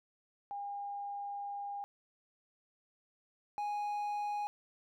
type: tone pair in turn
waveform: sine / triangle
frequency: 808 / 827.8 Hz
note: G#5 / G#5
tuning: -48 / -6 cents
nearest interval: unison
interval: 42 cents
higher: second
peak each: -38 / -32 dBFS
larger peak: second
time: 0.51-1.84 / 3.58-4.47 s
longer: first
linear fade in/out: 0 ms
effects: none